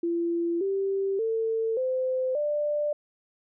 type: tone with pitch steps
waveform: sine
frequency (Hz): 340 / 390.6 / 448.6 / 515.3 / 592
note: F4 / G4 / A4 / C5 / D5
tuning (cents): -46 / -6 / +34 / -27 / +14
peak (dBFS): -24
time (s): 0.03-2.93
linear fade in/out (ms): 5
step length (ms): 580
effects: none